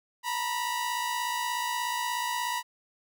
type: tone pair together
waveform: sawtooth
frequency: 920 / 976.7 Hz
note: A#5 / B5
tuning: -23 / -20 cents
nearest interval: minor second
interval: 103 cents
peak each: -31 / -26 dBFS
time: 0.23-2.63 s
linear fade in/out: 50 ms
effects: none